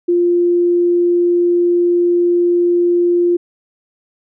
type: tone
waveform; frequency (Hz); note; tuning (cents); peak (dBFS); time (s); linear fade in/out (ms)
sine; 349.2; F4; 0; -10; 0.08-3.37; 10
effects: none